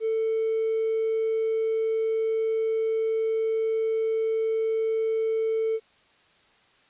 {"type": "tone with hard clipping", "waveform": "triangle", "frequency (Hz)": 444.8, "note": "A4", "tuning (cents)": 19, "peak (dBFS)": -23, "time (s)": [0, 5.8], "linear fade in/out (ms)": 50, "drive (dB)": 4, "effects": ["white hiss -60 dBFS RMS until 6.89 s", "resampled to 8000 Hz"]}